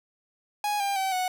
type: tone with pitch steps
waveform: 45% pulse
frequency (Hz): 830 / 798 / 767.3 / 737.7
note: G#5 / G5 / G5 / F#5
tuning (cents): -1 / +31 / -37 / -5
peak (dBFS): -25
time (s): 0.64-1.28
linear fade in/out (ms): 2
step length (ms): 160
effects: none